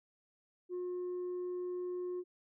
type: tone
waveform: sine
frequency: 359.4 Hz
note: F4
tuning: 50 cents sharp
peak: -34 dBFS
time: 0.69-2.24 s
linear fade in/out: 50 ms
effects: tanh soft clip ceiling -35 dBFS